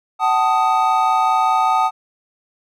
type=chord; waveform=triangle; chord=D# diminished; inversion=first; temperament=equal with one note detuned; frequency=755.1 / 880 / 1244.5 Hz; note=F#5 / A5 / D#6; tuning=+35 / 0 / 0 cents; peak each=-16 dBFS; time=0.19-1.91 s; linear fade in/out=50 ms; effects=none